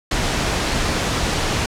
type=noise; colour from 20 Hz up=pink; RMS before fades=-20 dBFS; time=0.11-1.66 s; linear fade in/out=5 ms; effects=low-pass 7000 Hz 12 dB/octave